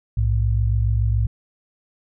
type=tone pair together; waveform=sine; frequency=60.67 / 107.8 Hz; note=B1 / A2; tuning=-30 / -35 cents; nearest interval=minor seventh; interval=995 cents; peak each=-19 dBFS; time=0.17-1.27 s; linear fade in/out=5 ms; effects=none